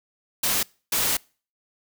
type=noise bursts at uneven times; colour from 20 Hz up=white; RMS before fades=-23 dBFS; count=2; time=0.43-0.63 / 0.92-1.17 s; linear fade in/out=5 ms; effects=noise-tail reverb RT60 0.4 s tail -26 dB re dry

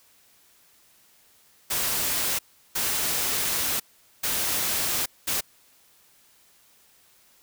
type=noise bursts at uneven times; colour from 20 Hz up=white; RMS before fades=-26 dBFS; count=4; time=1.7-2.39 / 2.75-3.8 / 4.23-5.06 / 5.27-5.41 s; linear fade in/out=10 ms; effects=white hiss -59 dBFS RMS until 7.42 s

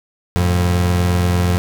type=tone pair together; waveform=30% pulse; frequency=88.6 / 108.75 Hz; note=F2 / A2; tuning=+25 / -20 cents; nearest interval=major third; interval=355 cents; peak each=-11 / -22 dBFS; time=0.36-1.58 s; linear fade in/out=0 ms; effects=none

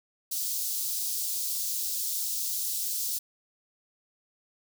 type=high-pass noise; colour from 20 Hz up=white; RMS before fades=-31 dBFS; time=0.31-3.19 s; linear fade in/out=10 ms; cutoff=4300 Hz; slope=24 dB/octave; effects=none

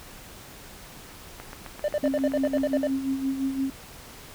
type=click train; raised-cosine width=0.5 ms; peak=-23 dBFS; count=10; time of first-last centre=1.4-2.583 s; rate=7.61 Hz
type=tone bursts; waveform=triangle; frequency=595 Hz; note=D5; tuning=22 cents sharp; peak=-20 dBFS; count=11; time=1.84-2.872 s; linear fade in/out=2 ms; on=42 ms; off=57 ms
type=tone with tremolo; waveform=sine; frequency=268.9 Hz; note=C4; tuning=47 cents sharp; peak=-22 dBFS; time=2.03-3.7 s; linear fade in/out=2 ms; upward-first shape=sine; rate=5.8 Hz; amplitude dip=60%
effects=pink hiss -45 dBFS RMS until 4.34 s

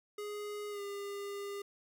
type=tone with pitch glide; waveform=square; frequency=415.3 to 402.8 Hz; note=G#4 to G4; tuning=0 to +47 cents; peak=-40 dBFS; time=0.18-1.62 s; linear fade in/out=5 ms; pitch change=-53 cents; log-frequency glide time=0.7-0.81 s; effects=11-bit

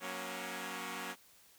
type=chord; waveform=5% pulse; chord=F# major; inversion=none; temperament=equal with one note detuned; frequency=185 / 236.3 / 277.2 Hz; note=F#3 / A#3 / C#4; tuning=0 / +24 / 0 cents; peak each=-33 dBFS; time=0-1.16 s; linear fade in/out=50 ms; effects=white hiss -63 dBFS RMS until 1.58 s

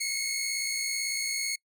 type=tone pair together; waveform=15% pulse; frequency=2144 / 2202 Hz; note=C7 / C#7; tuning=+42 / -12 cents; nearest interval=unison; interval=46 cents; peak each=-28 / -24 dBFS; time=0-1.56 s; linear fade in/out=10 ms; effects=noise-tail reverb RT60 0.1 s tail -25 dB re dry

